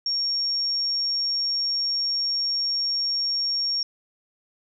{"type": "tone", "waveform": "sine", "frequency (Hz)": 5540, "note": "F8", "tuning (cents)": -15, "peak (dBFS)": -22, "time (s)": [0.06, 3.83], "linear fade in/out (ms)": 2, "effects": []}